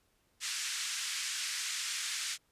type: band-pass noise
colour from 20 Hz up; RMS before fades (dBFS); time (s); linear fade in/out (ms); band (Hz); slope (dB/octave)
white; -37; 0.4-2.38; 50; 1500 to 7900; 24
effects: pink hiss -73 dBFS RMS until 2.51 s + resampled to 32000 Hz